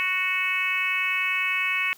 harmonic tone, 370 Hz, F#4, in tune, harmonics 3 / 4 / 5 / 6 / 7 / 8, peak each -33 / -36 / -32 / -26 / -26 / -37 dBFS, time 0-1.93 s, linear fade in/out 0 ms, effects white hiss -52 dBFS RMS until 1.97 s

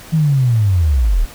sine linear sweep, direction down, 164.1 to 32.7 Hz, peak -10 dBFS, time 0.12-1.26 s, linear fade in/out 20 ms, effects pink hiss -37 dBFS RMS until 1.34 s

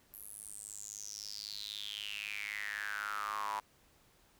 square tone with high-pass filter sweep, 51.91 Hz, G#1, in tune, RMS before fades -42 dBFS, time 0.13-3.6 s, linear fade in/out 5 ms, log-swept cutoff 12000 to 940 Hz, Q 8.5, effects pink hiss -67 dBFS RMS until 4.39 s

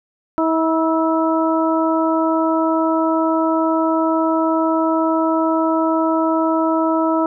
harmonic tone with a mistuned harmonic, 322.2 Hz, E4, 39 cents flat, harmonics 1 / 2 / 3 / 4, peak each -17 / -20 / -22 / -23 dBFS, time 0.38-7.26 s, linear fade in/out 0 ms, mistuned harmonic 4, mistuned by +26 cents, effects none

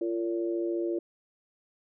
harmonic tone, 114.3 Hz, A#2, 34 cents flat, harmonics 3 / 4 / 5, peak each -28 / -37 / -37 dBFS, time 0.01-0.99 s, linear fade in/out 5 ms, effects none

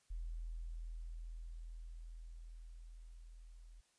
sine tone with level ramp, 41.2 Hz, E1, in tune, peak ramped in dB -40 to -54 dBFS, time 0.1-3.81 s, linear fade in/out 10 ms, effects white hiss -75 dBFS RMS until 3.98 s + resampled to 22050 Hz

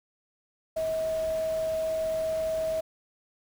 sine tone in noise, 640 Hz, D#5, 49 cents sharp, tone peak -26 dBFS, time 0.76-2.81 s, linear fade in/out 10 ms, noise pink, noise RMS -44 dBFS, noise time 0.76-2.81 s, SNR +15 dB, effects none

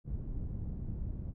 pink low-pass noise, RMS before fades -38 dBFS, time 0.04-1.34 s, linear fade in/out 50 ms, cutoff 160 Hz, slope 12 dB/octave, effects none

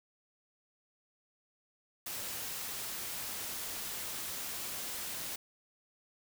white noise, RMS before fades -40 dBFS, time 2.06-5.36 s, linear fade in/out 5 ms, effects none

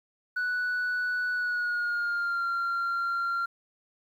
sine tone with pitch glide, 1480 to 1380.9 Hz, F#6 to F6, 0 to -20 cents, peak -24 dBFS, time 0.36-3.46 s, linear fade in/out 10 ms, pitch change -120 cents, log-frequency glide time 1.33-2.45 s, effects tanh soft clip ceiling -25 dBFS + 10-bit

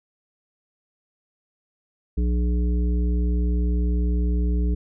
harmonic tone, 60 Hz, B1, 49 cents flat, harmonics 1 / 3 / 5 / 7, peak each -19 / -29 / -33 / -36 dBFS, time 2.17-4.75 s, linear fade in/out 10 ms, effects none

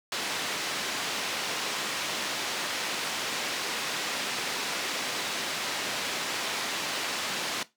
white low-pass noise, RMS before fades -32 dBFS, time 0.12-7.63 s, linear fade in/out 2 ms, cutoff 4500 Hz, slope 12 dB/octave, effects noise-tail reverb RT60 0.2 s tail -17 dB re dry + high-pass 200 Hz 12 dB/octave

